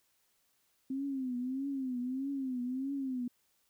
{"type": "tone with vibrato", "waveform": "sine", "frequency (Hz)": 261.6, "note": "C4", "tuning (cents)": 0, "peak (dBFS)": -33, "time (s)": [0.9, 3.28], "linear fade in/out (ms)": 5, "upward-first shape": "triangle", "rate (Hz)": 1.6, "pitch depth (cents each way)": 130, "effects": ["white hiss -74 dBFS RMS until 3.69 s"]}